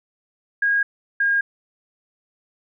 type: tone pair in turn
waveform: sine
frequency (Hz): 1635 / 1622.8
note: G#6 / G#6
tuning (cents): -28 / -41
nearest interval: unison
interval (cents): 13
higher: first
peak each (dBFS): -16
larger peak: neither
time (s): 0.62-0.83 / 1.2-1.41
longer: neither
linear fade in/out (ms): 5
effects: none